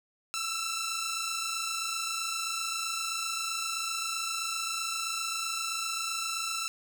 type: tone pair together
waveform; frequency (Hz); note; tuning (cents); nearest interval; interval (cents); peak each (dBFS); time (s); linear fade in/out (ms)
10% pulse; 1318.5 / 1346.2; E6 / E6; 0 / +36; unison; 36; -26; 0.34-6.68; 0
effects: none